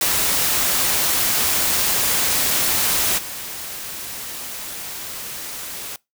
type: noise with level steps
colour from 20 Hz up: white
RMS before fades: -19 / -31 dBFS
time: 0.01-5.96 s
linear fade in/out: 2 ms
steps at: 3.17 s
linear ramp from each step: 20 ms
effects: noise-tail reverb RT60 0.2 s tail -23 dB re dry